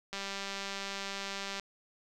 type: click train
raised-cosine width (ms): 0.2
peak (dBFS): -21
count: 290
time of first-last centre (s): 0.13-1.597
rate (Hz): 197
effects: none